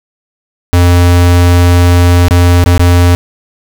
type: tone with dropouts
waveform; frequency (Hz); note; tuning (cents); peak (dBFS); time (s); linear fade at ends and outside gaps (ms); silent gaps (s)
square; 87.9; F2; +12; -4; 0.73-3.15; 0; 2.283-2.309 / 2.64-2.661 / 2.778-2.795
effects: none